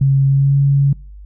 sine tone with pitch glide, 136.7 to 139.73 Hz, C#3 to C#3, -24 to +14 cents, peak -9 dBFS, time 0.01-0.93 s, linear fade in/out 5 ms, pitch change +38 cents, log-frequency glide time 0.27-0.56 s, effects noise-tail reverb RT60 0.4 s tail -25 dB re dry + added 50 Hz sine -33 dBFS peak until 1.25 s

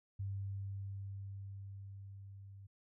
sine tone with level ramp, 98.4 Hz, G2, 7 cents sharp, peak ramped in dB -37 to -51 dBFS, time 0.19-2.67 s, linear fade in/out 10 ms, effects none

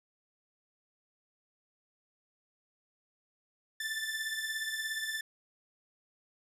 sawtooth beating tone pair, 1760 / 1777 Hz, A6 / A6, 0 / +17 cents, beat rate 17 Hz, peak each -32 / -36 dBFS, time 3.8-5.21 s, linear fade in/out 5 ms, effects resampled to 32000 Hz

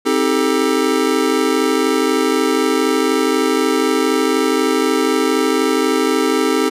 square chord, A half-diminished seventh, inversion first, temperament just, 264 / 316.8 / 396 / 440 Hz, C4 / Eb4 / G4 / A4, +16 / +31 / +18 / 0 cents, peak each -20 dBFS, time 0.05-6.7 s, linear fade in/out 20 ms, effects low-pass 12000 Hz 12 dB/octave

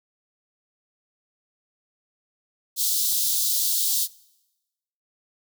white high-pass noise, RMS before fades -23 dBFS, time 2.76-4.08 s, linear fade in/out 50 ms, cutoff 3500 Hz, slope 48 dB/octave, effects noise-tail reverb RT60 1.0 s tail -23 dB re dry

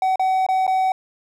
triangle tone with dropouts, 755 Hz, F#5, 35 cents sharp, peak -14 dBFS, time 0.02-0.92 s, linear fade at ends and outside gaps 2 ms, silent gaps 0.158-0.195 / 0.465-0.487 / 0.667-0.677 s, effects none

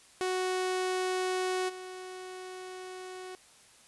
sawtooth tone with level steps, 370 Hz, F#4, in tune, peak -25 / -37 dBFS, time 0.21-3.35 s, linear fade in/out 0 ms, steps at 1.68 s, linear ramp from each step 20 ms, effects white hiss -58 dBFS RMS until 3.87 s + resampled to 24000 Hz

